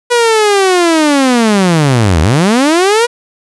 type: linear two-way sweep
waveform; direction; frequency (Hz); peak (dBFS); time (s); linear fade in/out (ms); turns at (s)
sawtooth; down then up; 489.1 to 73.42 to 489.1; -3; 0.1-3.07; 20; 2.21
effects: resampled to 24000 Hz + 7-bit